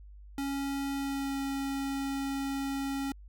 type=tone with pitch glide; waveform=square; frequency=276.9 to 274.4 Hz; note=C#4 to C#4; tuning=-2 to -17 cents; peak=-32 dBFS; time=0.38-3.12 s; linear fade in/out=2 ms; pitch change=-15 cents; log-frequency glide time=0.95-1.38 s; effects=added 50 Hz sine -47 dBFS peak until 3.28 s